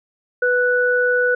sine tone pair together, 493.9 / 1480 Hz, B4 / F#6, 0 / 0 cents, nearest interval octave + perfect fifth, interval 1900 cents, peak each -17 dBFS, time 0.42-1.35 s, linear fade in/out 5 ms, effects none

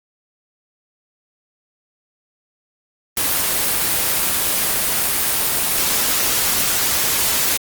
white noise, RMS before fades -18 dBFS, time 3.17-7.57 s, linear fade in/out 2 ms, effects Opus 24 kbps

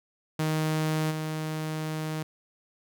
sawtooth tone with level steps, 156.3 Hz, D#3, 8 cents sharp, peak -21 / -26 dBFS, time 0.39-2.23 s, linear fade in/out 5 ms, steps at 1.1 s, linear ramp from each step 20 ms, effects none

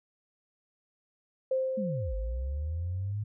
sine tone with exponential decay, 523.3 Hz, C5, in tune, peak -24 dBFS, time 1.51-3.12 s, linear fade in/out 5 ms, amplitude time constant 350 ms
sine linear two-way sweep, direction down then up, 223.2 to 50 to 107.1 Hz, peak -30 dBFS, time 1.77-3.24 s, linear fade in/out 10 ms, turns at 2.14 s
effects none

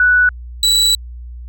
sine / 35% pulse tone pair in turn, 1480 / 3941 Hz, F#6 / B7, 0 / -4 cents, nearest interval octave + perfect fourth, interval 1696 cents, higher second, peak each -8 dBFS, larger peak neither, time 0-0.29 / 0.63-0.95 s, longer second, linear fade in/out 2 ms, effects added 60 Hz sine -28 dBFS peak until 1.48 s

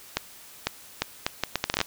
accelerating click train, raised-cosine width 0.2 ms, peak -6 dBFS, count 13, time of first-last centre 0.17-1.814 s, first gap 500 ms, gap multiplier 0.7, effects white hiss -48 dBFS RMS until 1.86 s

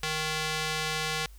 square tone with band-pass filter, 155.9 Hz, D#3, 4 cents sharp, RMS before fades -31 dBFS, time 0.03-1.26 s, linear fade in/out 2 ms, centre 3600 Hz, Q 0.67, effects added 50 Hz sine -46 dBFS peak until 1.38 s + white hiss -60 dBFS RMS until 1.38 s

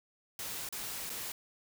white noise with dropouts, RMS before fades -40 dBFS, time 0.39-1.32 s, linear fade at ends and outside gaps 2 ms, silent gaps 0.689-0.725 / 1.096-1.1 s, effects none

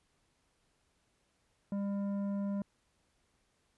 sine tone with tanh clipping, 200 Hz, G3, 35 cents sharp, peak -34 dBFS, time 1.72-2.62 s, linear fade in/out 2 ms, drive 10 dB, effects pink hiss -75 dBFS RMS until 3.77 s + resampled to 24000 Hz

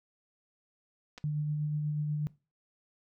clicks, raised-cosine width 0.2 ms, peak -29 dBFS, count 2, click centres 1.178 / 1.182 s
sine tone with tremolo, 149.9 Hz, D3, 36 cents sharp, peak -28 dBFS, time 1.24-2.27 s, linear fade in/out 0 ms, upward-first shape sine, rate 8.2 Hz, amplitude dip 25%
effects noise-tail reverb RT60 0.3 s tail -20 dB re dry

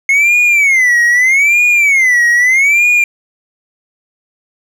triangle tone with vibrato, 2153 Hz, C7, 49 cents sharp, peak -5 dBFS, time 0.09-3.04 s, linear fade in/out 2 ms, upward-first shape sine, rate 0.8 Hz, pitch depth 220 cents each way, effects none

